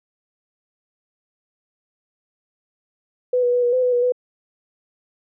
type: tone with pitch steps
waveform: sine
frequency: 498.8 / 487.4 / 491.3 / 483 / 509 / 497.7 / 485.4 / 496.8 Hz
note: B4 / B4 / B4 / B4 / C5 / B4 / B4 / B4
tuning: +17 / -23 / -9 / -39 / -48 / +13 / -30 / +10 cents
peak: -15 dBFS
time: 3.33-4.122 s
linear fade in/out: 5 ms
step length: 99 ms
effects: none